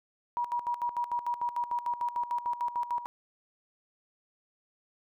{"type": "tone with tremolo", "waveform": "sine", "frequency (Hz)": 960, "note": "B5", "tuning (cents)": -49, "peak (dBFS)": -27, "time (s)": [0.37, 3.06], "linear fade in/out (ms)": 0, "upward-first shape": "square", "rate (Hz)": 6.7, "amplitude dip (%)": 75, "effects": []}